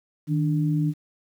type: tone pair together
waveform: sine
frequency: 155.56 / 293.7 Hz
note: D#3 / D4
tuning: 0 / 0 cents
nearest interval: major seventh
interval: 1100 cents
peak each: -21 / -26 dBFS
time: 0.27-0.94 s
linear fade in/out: 50 ms
effects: 9-bit